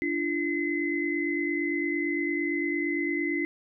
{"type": "tone cluster", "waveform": "sine", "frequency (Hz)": [293.2, 342, 2043], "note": ["D4", "F4", "C7"], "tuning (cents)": [-3, -36, -42], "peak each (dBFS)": -30, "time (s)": [0.02, 3.45], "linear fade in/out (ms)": 0, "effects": []}